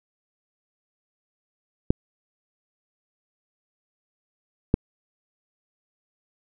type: clicks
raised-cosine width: 3 ms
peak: -4 dBFS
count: 2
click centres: 1.905 / 4.741 s
effects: none